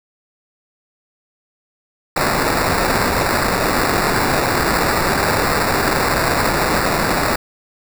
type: noise with sample-and-hold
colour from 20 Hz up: violet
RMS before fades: -17 dBFS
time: 2.16-7.36 s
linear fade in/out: 5 ms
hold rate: 3150 Hz
effects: none